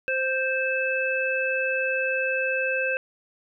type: harmonic tone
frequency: 523.3 Hz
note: C5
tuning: in tune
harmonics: 1 / 3 / 5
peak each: -27 / -27 / -27 dBFS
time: 0.08-2.97 s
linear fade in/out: 0 ms
effects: none